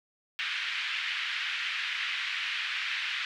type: band-pass noise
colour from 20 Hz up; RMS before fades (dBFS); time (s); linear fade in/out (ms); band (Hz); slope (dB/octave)
white; -33; 0.39-3.25; 0; 1600 to 3100; 24
effects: none